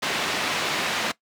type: low-pass noise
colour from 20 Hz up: white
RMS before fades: -26 dBFS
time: 0.02-1.12 s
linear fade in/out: 10 ms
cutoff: 3200 Hz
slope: 12 dB/octave
effects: noise-tail reverb RT60 0.1 s tail -18 dB re dry + high-pass 150 Hz 12 dB/octave